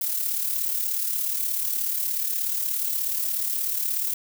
violet noise with amplitude modulation, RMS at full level -24 dBFS, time 0.01-4.14 s, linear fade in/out 5 ms, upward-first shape sine, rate 36.7 Hz, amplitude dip 50%, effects none

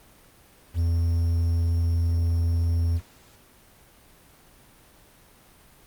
triangle tone with quantisation, 84.2 Hz, E2, 37 cents sharp, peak -18 dBFS, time 0.74-3.01 s, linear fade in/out 50 ms, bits 8, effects pink hiss -54 dBFS RMS until 5.86 s + Opus 32 kbps

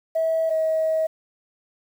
sine tone pair in turn, 648 / 637.2 Hz, E5 / D#5, -30 / +41 cents, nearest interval unison, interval 29 cents, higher first, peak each -18 dBFS, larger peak neither, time 0.15-0.5 / 0.5-1.07 s, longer second, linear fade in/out 10 ms, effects tanh soft clip ceiling -14 dBFS + 8-bit

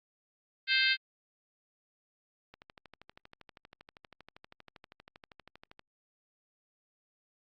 harmonic tone, 524 Hz, C5, 2 cents sharp, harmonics 3 / 4 / 5 / 6 / 7 / 8 / 9, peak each -30 / -31 / -32 / -33 / -33 / -34 / -35 dBFS, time 0.67-0.97 s, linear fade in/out 50 ms
click train, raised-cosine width 0.3 ms, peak -34 dBFS, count 42, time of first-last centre 2.54-5.794 s, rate 12.6 Hz
effects Opus 32 kbps

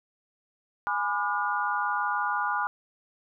sine chord, G# diminished seventh, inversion none, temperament just, 830.6 / 996.7 / 1196.1 / 1435.3 Hz, G#5 / B5 / D6 / F6, 0 / +16 / +31 / +47 cents, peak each -31 / -31 / -31 / -30 dBFS, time 0.87-2.67 s, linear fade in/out 0 ms, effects none

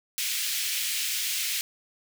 pink high-pass noise, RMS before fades -29 dBFS, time 0.18-1.61 s, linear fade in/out 0 ms, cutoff 2300 Hz, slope 24 dB/octave, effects none

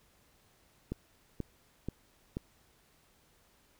click train, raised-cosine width 3 ms, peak -22 dBFS, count 4, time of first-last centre 0.92-2.369 s, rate 2.07 Hz, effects pink hiss -67 dBFS RMS until 3.79 s

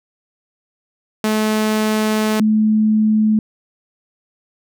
sawtooth / sine tone pair in turn, 215.8 / 215.8 Hz, A3 / A3, -33 / -33 cents, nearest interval unison, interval 0 cents, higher neither, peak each -11 dBFS, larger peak neither, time 1.24-2.4 / 2.4-3.39 s, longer first, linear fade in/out 2 ms, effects none

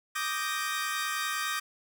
sawtooth chord, Eb major seventh, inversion third, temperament equal, 1174.7 / 1244.5 / 1568 / 1864.7 Hz, D6 / Eb6 / G6 / Bb6, 0 / 0 / 0 / 0 cents, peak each -32 dBFS, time 0.15-1.6 s, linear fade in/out 10 ms, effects none

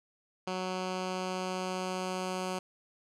10% pulse tone with low-pass filter sweep, 185 Hz, F#3, in tune, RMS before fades -35 dBFS, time 0.47-2.59 s, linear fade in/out 5 ms, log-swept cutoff 5400 to 8700 Hz, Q 1, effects none

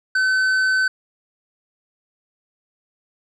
sine tone with tanh clipping, 1523 Hz, F#6, 50 cents sharp, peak -17 dBFS, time 0.15-0.88 s, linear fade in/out 5 ms, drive 8 dB, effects none

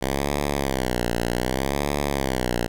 5% pulse tone with vibrato, 65.1 Hz, C2, 8 cents flat, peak -11 dBFS, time 0.01-2.68 s, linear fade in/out 20 ms, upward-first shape sine, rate 0.65 Hz, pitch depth 180 cents each way, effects none

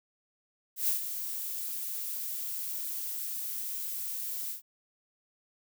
violet noise with ADSR envelope, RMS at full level -27 dBFS, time 0.76-4.62 s, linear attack 120 ms, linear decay 120 ms, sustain -9 dB, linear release 120 ms, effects none

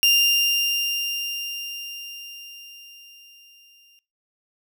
30% pulse tone with exponential decay, 2794 Hz, F7, in tune, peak -11 dBFS, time 0.03-3.99 s, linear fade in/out 0 ms, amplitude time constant 860 ms, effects noise-tail reverb RT60 0.3 s tail -22 dB re dry

